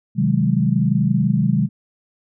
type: chord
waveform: sine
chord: Ab dominant seventh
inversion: first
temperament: just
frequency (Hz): 129.78 / 155.74 / 186.89 / 207.7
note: C3 / Eb3 / Gb3 / Ab3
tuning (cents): -14 / +2 / +18 / 0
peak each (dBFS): -20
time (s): 0.15-1.69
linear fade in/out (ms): 50
effects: none